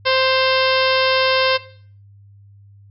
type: harmonic tone with a mistuned harmonic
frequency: 523.3 Hz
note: C5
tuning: in tune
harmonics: 1 / 2 / 3 / 4 / 5 / 6 / 7 / 8 / 9 / 10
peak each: -18 / -21 / -23 / -24 / -25 / -26 / -26 / -27 / -28 / -28 dBFS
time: 0.05-1.58 s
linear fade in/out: 20 ms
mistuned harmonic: 5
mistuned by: +36 cents
effects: noise-tail reverb RT60 0.5 s tail -17 dB re dry + added 100 Hz sine -43 dBFS peak until 2.9 s